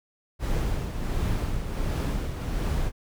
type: noise with tremolo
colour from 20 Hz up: brown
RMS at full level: -25 dBFS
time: 0.39-2.92 s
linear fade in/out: 50 ms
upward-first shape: triangle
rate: 1.4 Hz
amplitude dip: 55%
effects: none